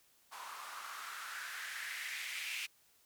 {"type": "noise with band-pass filter sweep", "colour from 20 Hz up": "blue", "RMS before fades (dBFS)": -44, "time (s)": [0.31, 2.67], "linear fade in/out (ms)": 20, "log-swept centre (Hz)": [970, 2500], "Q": 4, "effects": ["white hiss -69 dBFS RMS until 3.05 s"]}